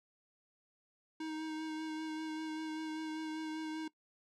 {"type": "tone with vibrato", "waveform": "square", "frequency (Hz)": 314.1, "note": "D#4", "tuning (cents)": 16, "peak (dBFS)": -39, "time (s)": [1.2, 3.88], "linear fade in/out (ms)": 5, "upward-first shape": "sine", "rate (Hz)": 5.1, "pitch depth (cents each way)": 17, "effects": ["noise-tail reverb RT60 0.1 s tail -20 dB re dry", "low-pass 6000 Hz 12 dB/octave"]}